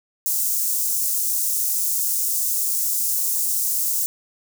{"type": "high-pass noise", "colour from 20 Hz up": "white", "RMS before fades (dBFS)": -22, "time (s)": [0.26, 4.06], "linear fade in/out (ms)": 0, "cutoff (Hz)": 6400, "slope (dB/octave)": 24, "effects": []}